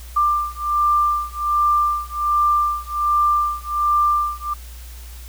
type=beating tone pair; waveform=sine; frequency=1187 / 1188.3 Hz; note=D6 / D6; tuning=+18 / +20 cents; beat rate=1.3 Hz; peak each=-19 dBFS; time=0.16-4.54 s; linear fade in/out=10 ms; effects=added 60 Hz sine -34 dBFS peak until 5.28 s + white hiss -44 dBFS RMS until 5.28 s